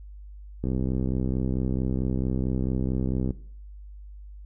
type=click train; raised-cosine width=3 ms; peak=-15 dBFS; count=173; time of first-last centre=0.64-3.307 s; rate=64.5 Hz; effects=noise-tail reverb RT60 0.5 s tail -17 dB re dry + added 50 Hz sine -40 dBFS peak until 4.45 s